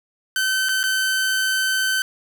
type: tone with dropouts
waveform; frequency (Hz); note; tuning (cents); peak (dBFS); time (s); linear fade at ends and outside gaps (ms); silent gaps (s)
sawtooth; 1534; G6; -38; -15; 0.36-2.02; 1; 0.687-0.691 / 0.831-0.838
effects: 7-bit